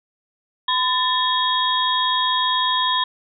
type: tone cluster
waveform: sine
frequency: 1013 / 1768 / 3322 / 3731 Hz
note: B5 / A6 / G#7 / A#7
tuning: +44 / +8 / 0 / +1 cents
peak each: -20 / -27 / -22 / -25 dBFS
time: 0.68-3.04 s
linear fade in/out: 5 ms
effects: none